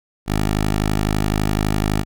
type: tone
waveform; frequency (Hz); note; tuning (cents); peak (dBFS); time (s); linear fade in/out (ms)
10% pulse; 51.91; G#1; 0; -9; 0.26-2.05; 50
effects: none